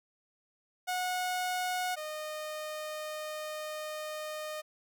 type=tone pair in turn; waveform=sawtooth; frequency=730 / 613.9 Hz; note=F#5 / D#5; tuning=-24 / -23 cents; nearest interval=minor third; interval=299 cents; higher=first; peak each=-27 / -33 dBFS; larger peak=first; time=0.87-1.96 / 1.96-4.62 s; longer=second; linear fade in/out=20 ms; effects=none